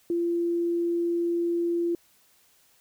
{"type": "tone", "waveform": "sine", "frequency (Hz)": 342.3, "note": "F4", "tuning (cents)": -35, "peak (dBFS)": -23, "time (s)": [0.1, 1.95], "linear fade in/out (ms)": 2, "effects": ["white hiss -62 dBFS RMS until 2.8 s"]}